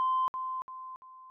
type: tone with echo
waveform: sine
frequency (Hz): 1036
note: C6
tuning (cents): -17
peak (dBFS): -24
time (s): 0-0.28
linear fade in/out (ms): 0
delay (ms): 340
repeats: 3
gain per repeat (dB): -8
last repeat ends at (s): 1.3
effects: tanh soft clip ceiling -21 dBFS